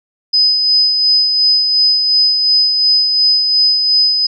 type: tone with tremolo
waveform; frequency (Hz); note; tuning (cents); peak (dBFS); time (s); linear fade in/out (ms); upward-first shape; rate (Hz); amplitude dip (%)
sine; 5020; D#8; +15; -7; 0.33-4.27; 10; sine; 2.8; 40
effects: none